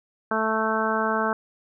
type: harmonic tone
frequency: 220 Hz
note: A3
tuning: in tune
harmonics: 1 / 2 / 3 / 4 / 5 / 6 / 7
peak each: -29 / -29 / -29 / -29 / -29 / -29 / -29 dBFS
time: 0.31-1.33 s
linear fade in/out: 2 ms
effects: none